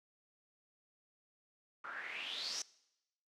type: noise with low-pass filter sweep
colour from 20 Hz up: white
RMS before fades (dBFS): -43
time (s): 1.84-2.62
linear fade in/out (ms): 2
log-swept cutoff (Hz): 1300 to 6000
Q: 6.8
effects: noise-tail reverb RT60 0.9 s tail -22 dB re dry + high-pass 300 Hz 12 dB/octave